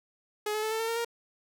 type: tone with pitch steps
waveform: sawtooth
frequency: 421.6 / 429 / 436.5 / 444.1 / 451.9 / 459.8 / 467.8 Hz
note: G#4 / A4 / A4 / A4 / A4 / A#4 / A#4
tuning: +26 / -44 / -14 / +16 / +46 / -24 / +6 cents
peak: -25 dBFS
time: 0.46-1.048 s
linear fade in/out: 5 ms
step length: 84 ms
effects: none